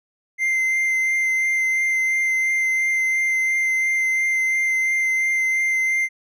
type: tone with vibrato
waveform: triangle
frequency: 2083 Hz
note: C7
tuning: 8 cents flat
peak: -16 dBFS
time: 0.38-6.09 s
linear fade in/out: 50 ms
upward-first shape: sine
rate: 2.9 Hz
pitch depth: 12 cents each way
effects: none